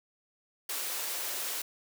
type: high-pass noise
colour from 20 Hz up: white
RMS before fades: -35 dBFS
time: 0.69-1.62 s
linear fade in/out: 5 ms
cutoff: 340 Hz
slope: 24 dB/octave
effects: none